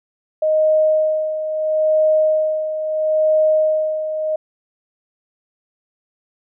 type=tone with tremolo; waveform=sine; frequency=622.3 Hz; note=D#5; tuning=in tune; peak=-11 dBFS; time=0.42-4.36 s; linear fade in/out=5 ms; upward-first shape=sine; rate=0.75 Hz; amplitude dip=65%; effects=none

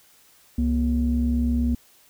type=tone pair together; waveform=sine; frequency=67.63 / 239.2 Hz; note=C#2 / A#3; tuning=-42 / +45 cents; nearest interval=octave + minor seventh; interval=2187 cents; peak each=-21 dBFS; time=0.58-1.75 s; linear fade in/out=5 ms; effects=tanh soft clip ceiling -13 dBFS + white hiss -56 dBFS RMS until 2.09 s

